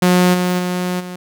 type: tone with level steps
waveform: sawtooth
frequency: 180.2 Hz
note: F#3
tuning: 45 cents flat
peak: -6 / -11 / -14 / -23 dBFS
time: 0.02-1.16 s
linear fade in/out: 5 ms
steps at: 0.33 / 0.58 / 0.99 s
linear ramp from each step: 20 ms
effects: none